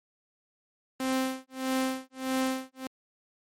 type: tone with tremolo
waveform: sawtooth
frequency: 261.6 Hz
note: C4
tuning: in tune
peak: -21 dBFS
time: 1-2.87 s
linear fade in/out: 2 ms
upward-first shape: sine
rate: 1.6 Hz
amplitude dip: 100%
effects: MP3 64 kbps